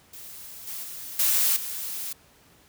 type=noise with level steps; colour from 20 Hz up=blue; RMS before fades=-42 / -35 / -38 / -22 / -33 dBFS; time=0.13-2.13 s; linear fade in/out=5 ms; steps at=0.67 / 0.83 / 1.19 / 1.56 s; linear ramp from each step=5 ms; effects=pink hiss -57 dBFS RMS until 2.68 s + high-pass 60 Hz 12 dB/octave